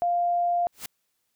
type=tone; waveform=sine; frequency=698.5 Hz; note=F5; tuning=in tune; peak=-21 dBFS; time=0.02-0.67 s; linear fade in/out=0 ms
type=noise with exponential growth; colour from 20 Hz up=white; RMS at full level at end=-30 dBFS; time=0.72-0.86 s; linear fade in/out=5 ms; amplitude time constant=29 ms
effects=white hiss -75 dBFS RMS until 1.35 s